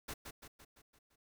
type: noise with echo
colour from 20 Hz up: pink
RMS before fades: -43 dBFS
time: 0.08-0.14 s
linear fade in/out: 10 ms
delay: 170 ms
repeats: 6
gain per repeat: -5 dB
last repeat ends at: 1.16 s
effects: none